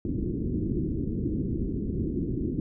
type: low-pass noise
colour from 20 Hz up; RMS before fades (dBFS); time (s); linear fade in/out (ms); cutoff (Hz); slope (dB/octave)
white; -29; 0.05-2.6; 2; 360; 48
effects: none